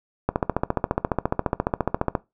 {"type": "click train", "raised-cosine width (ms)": 1, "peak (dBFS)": -6, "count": 28, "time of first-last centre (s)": [0.29, 2.152], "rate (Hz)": 14.5, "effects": ["noise-tail reverb RT60 0.2 s tail -19 dB re dry"]}